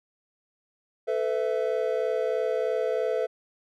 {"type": "chord", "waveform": "triangle", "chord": "A suspended second", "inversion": "none", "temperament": "equal with one note detuned", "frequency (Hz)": [440, 503.1, 659.3], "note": ["A4", "B4", "E5"], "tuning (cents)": [0, 32, 0], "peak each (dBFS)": [-26, -26, -28], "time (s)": [1.07, 3.27], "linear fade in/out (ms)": 20, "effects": []}